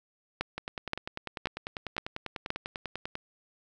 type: two click trains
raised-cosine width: 0.3 ms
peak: -13 / -19 dBFS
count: 5 / 27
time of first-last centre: 0.41-2.504 / 0.58-3.154 s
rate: 1.91 / 10.1 Hz
effects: none